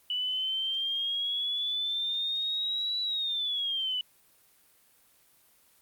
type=exponential two-way sweep; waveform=sine; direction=up then down; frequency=2960 to 3951 to 2960 Hz; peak=-28 dBFS; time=0.1-4.01 s; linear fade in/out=2 ms; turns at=3.01 s; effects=white hiss -63 dBFS RMS until 5.81 s + Opus 32 kbps